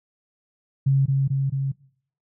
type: tone with echo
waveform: sine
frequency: 136.3 Hz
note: C#3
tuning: 29 cents flat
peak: -15 dBFS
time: 0.86-1.06 s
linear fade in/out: 10 ms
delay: 220 ms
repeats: 3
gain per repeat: -2 dB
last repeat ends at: 1.72 s
effects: noise-tail reverb RT60 0.6 s tail -21 dB re dry